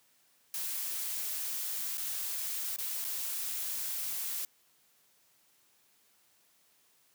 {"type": "noise with dropouts", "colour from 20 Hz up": "blue", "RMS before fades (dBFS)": -36, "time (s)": [0.54, 4.45], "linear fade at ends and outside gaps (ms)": 2, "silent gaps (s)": [[1.974, 1.979], [2.763, 2.785], [3.044, 3.048]], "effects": ["white hiss -68 dBFS RMS until 7.14 s", "high-pass 100 Hz 12 dB/octave"]}